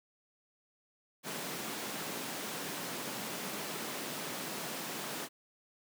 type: high-pass noise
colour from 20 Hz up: pink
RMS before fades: -40 dBFS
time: 1.23-5.29 s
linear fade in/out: 50 ms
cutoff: 170 Hz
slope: 24 dB/octave
effects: none